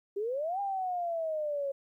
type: exponential two-way sweep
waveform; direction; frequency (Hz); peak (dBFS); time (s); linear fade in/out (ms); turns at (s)
sine; up then down; 388.7 to 809 to 546; -30; 0.16-1.72; 10; 0.6
effects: 12-bit